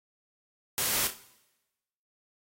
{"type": "noise with echo", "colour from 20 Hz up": "white", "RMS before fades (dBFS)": -28, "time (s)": [0.78, 1.07], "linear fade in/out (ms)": 0, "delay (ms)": 33, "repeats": 4, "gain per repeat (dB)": -9, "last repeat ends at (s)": 1.202, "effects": ["noise-tail reverb RT60 1.0 s tail -19 dB re dry", "AAC 48 kbps"]}